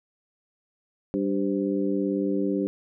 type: harmonic tone with a mistuned harmonic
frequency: 98 Hz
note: G2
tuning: in tune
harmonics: 2 / 3 / 4 / 5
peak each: -28 / -26 / -29 / -33 dBFS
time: 1.14-2.67 s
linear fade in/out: 0 ms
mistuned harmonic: 5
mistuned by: +76 cents
effects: none